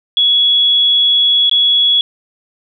sine tone with dropouts, 3365 Hz, G#7, 22 cents sharp, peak -8 dBFS, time 0.17-2.01 s, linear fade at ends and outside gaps 1 ms, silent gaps 1.496-1.513 s, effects none

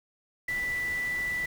sine tone in noise, 1975.5 Hz, B6, in tune, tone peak -28 dBFS, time 0.48-1.46 s, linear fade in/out 5 ms, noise pink, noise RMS -43 dBFS, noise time 0.48-1.46 s, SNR +12 dB, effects none

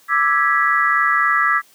sine chord, E dominant seventh, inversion third, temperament equal with one note detuned, 1174.7 / 1318.5 / 1661.2 / 1956.2 Hz, D6 / E6 / G#6 / B6, 0 / 0 / 0 / -17 cents, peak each -19 dBFS, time 0.08-1.62 s, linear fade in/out 50 ms, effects white hiss -52 dBFS RMS until 1.74 s + high-pass 150 Hz 12 dB/octave

